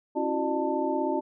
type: tone cluster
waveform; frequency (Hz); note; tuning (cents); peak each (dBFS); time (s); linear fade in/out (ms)
sine; 273.8 / 331.4 / 367.2 / 603 / 887; C#4 / E4 / F#4 / D5 / A5; -21 / +9 / -13 / +46 / +14; -31; 0.15-1.21; 20
effects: none